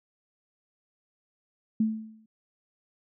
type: tone with exponential decay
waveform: sine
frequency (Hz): 219.3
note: A3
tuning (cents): -6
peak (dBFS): -19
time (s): 1.8-2.26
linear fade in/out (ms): 5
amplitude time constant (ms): 100
effects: none